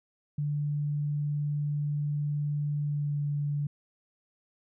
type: tone with pitch glide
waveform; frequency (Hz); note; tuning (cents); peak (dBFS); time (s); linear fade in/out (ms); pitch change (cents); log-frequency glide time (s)
sine; 146.83 to 145.31; D3 to D3; 0 to -18; -27; 0.38-3.67; 5; -18; 2.81-3.19
effects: none

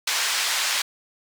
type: band-pass noise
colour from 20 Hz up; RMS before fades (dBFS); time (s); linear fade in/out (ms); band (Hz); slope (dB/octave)
white; -24; 0.07-0.82; 5; 1000 to 5700; 12
effects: none

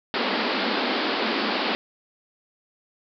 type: band-pass noise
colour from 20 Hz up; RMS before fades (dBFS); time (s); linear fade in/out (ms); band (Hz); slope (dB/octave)
pink; -25; 0.14-1.75; 0; 200 to 4900; 96
effects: none

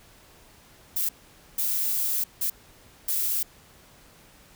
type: noise bursts at uneven times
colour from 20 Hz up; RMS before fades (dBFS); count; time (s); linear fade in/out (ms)
violet; -26; 4; 0.96-1.09 / 1.58-2.24 / 2.41-2.5 / 3.08-3.43; 5
effects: pink hiss -54 dBFS RMS until 4.55 s

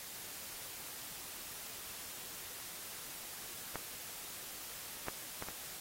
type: clicks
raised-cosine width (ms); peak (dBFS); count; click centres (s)
0.5; -24 / -22 / -25 / -28; 4; 3.757 / 5.084 / 5.424 / 5.486
effects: white hiss -47 dBFS RMS until 5.8 s + AAC 48 kbps

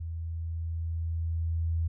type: tone with level ramp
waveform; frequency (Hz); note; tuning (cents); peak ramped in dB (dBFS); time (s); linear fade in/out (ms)
sine; 82.41; E2; 0; -33 to -25; 0-1.88; 10
effects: none

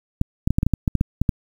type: clicks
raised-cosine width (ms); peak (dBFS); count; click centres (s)
5; -5; 12; 0.214 / 0.475 / 0.506 / 0.585 / 0.631 / 0.666 / 0.737 / 0.878 / 0.953 / 1.011 / 1.216 / 1.292
effects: 7-bit

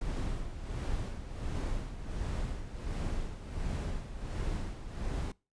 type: noise with tremolo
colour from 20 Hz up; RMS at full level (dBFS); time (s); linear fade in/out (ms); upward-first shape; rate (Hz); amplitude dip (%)
brown; -33; 0.01-5.32; 5; sine; 1.4; 65
effects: noise-tail reverb RT60 0.3 s tail -24 dB re dry + resampled to 22050 Hz

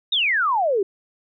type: exponential sweep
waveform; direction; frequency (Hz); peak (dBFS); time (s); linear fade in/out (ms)
sine; down; 3815 to 370; -17; 0.12-0.83; 5
effects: none

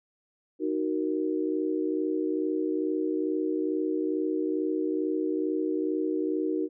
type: chord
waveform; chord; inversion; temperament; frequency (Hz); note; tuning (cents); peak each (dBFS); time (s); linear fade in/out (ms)
sine; D# minor; none; just; 311.1 / 373.4 / 466.7; D#4 / F#4 / A#4; 0 / +16 / +2; -28 / -30 / -33; 0.59-6.69; 50
effects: none

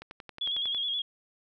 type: click train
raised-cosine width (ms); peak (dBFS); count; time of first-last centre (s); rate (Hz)
0.3; -26; 9; 0.02-0.747; 11
type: tone with vibrato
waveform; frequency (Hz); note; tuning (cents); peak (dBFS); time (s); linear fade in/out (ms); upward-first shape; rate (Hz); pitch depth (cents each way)
sine; 3337; G#7; +8; -28; 0.41-1.02; 5; square; 9.5; 41
effects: none

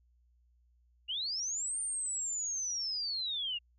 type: linear two-way sweep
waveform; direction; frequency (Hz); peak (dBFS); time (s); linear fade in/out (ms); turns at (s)
sine; up then down; 2760 to 9000 to 2760; -33; 1.08-3.59; 20; 1.8
effects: added 60 Hz sine -65 dBFS peak until 3.78 s

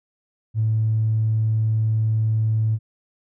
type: tone with tanh clipping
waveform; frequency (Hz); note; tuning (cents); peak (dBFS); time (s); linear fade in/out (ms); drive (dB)
triangle; 110; A2; 0; -17; 0.54-2.79; 50; 4
effects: none

